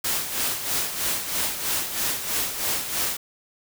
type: noise with tremolo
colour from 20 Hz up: white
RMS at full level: -24 dBFS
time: 0.04-3.17 s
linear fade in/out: 5 ms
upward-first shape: sine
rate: 3.1 Hz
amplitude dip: 60%
effects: none